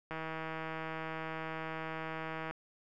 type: click train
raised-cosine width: 0.5 ms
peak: -25 dBFS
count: 385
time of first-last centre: 0.11-2.51 s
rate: 160 Hz
effects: none